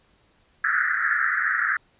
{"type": "band-pass noise", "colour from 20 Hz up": "white", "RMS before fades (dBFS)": -23, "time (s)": [0.64, 1.77], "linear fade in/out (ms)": 5, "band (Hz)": [1300, 1900], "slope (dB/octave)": 96, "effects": ["pink hiss -62 dBFS RMS until 1.99 s", "resampled to 8000 Hz"]}